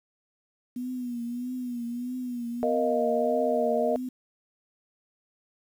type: tone with vibrato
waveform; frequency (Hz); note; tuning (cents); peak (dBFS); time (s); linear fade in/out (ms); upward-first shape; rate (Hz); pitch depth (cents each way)
sine; 244.5; B3; -17; -30; 0.76-4.09; 5; triangle; 1.6; 76
type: chord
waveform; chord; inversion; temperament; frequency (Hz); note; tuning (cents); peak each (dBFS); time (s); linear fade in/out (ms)
sine; Bb suspended fourth; none; equal; 466.2 / 622.3 / 698.5; Bb4 / Eb5 / F5; 0 / 0 / 0; -27 / -26 / -30; 2.63-3.96; 0
effects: 9-bit